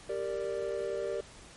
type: chord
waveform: triangle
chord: G minor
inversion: none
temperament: equal with one note detuned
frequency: 392 / 463.2 / 587.3 Hz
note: G4 / Bb4 / D5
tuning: 0 / -11 / 0 cents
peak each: -34 dBFS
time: 0.09-1.21 s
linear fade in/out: 5 ms
effects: pink hiss -52 dBFS RMS until 1.56 s + MP3 48 kbps